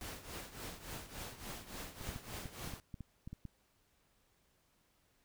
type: noise with tremolo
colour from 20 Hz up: pink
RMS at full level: -44 dBFS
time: 0.01-2.8 s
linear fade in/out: 0 ms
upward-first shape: triangle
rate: 3.5 Hz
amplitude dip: 80%
type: clicks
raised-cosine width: 5 ms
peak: -33 dBFS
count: 11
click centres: 2.012 / 2.09 / 2.161 / 2.457 / 2.675 / 2.737 / 2.942 / 3.007 / 3.275 / 3.33 / 3.453 s
effects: pink hiss -74 dBFS RMS until 5.24 s